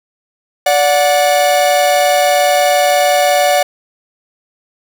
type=tone pair together; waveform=45% pulse; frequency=581.8 / 733 Hz; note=D5 / F#5; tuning=-16 / -16 cents; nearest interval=major third; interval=400 cents; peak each=-12 dBFS; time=0.66-3.63 s; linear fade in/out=5 ms; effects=none